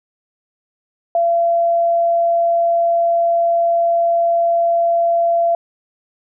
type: tone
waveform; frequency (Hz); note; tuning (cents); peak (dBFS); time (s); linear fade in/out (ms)
sine; 680; F5; -46; -12; 1.15-5.55; 2
effects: none